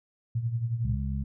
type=tone with tremolo; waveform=sine; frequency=116.54 Hz; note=A#2; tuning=in tune; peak=-23 dBFS; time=0.35-0.95 s; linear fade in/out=5 ms; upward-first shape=triangle; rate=11 Hz; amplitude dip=75%
type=harmonic tone; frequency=67.8 Hz; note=C#2; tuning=38 cents flat; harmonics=1 / 2 / 3; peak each=-30 / -33 / -35 dBFS; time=0.84-1.24 s; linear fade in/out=10 ms
effects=none